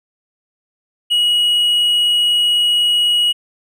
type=tone; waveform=triangle; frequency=2906 Hz; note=F#7; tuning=32 cents flat; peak=-10 dBFS; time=1.1-3.33 s; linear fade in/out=20 ms; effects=none